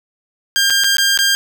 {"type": "tone with dropouts", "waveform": "15% pulse", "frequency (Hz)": 1600, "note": "G6", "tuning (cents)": 35, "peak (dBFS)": -5, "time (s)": [0.56, 1.35], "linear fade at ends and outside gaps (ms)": 0, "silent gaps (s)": [[0.7, 0.705], [0.837, 0.843], [0.969, 0.983], [1.175, 1.189]], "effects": []}